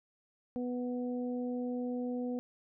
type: harmonic tone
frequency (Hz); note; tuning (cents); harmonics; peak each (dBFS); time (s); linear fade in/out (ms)
246.9; B3; 0; 1 / 2 / 3; -34 / -39 / -49; 0.56-2.39; 0
effects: none